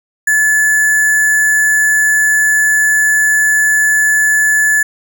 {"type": "tone with sample-and-hold", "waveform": "sine", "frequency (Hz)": 1724, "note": "A6", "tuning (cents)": -36, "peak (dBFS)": -8, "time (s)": [0.27, 4.83], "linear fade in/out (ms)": 5, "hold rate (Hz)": 8820, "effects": []}